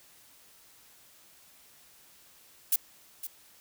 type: noise with echo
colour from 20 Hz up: violet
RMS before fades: -24 dBFS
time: 2.72-2.76 s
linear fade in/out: 5 ms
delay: 510 ms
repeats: 1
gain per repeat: -13 dB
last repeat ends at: 3.27 s
effects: white hiss -58 dBFS RMS until 3.6 s